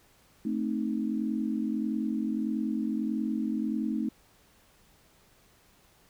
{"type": "chord", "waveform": "sine", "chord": "A diminished", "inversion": "none", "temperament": "equal", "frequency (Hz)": [220, 261.6, 311.1], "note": ["A3", "C4", "Eb4"], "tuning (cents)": [0, 0, 0], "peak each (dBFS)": [-30, -33, -33], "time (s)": [0.45, 4.09], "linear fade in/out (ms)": 5, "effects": ["pink hiss -62 dBFS RMS until 6.09 s"]}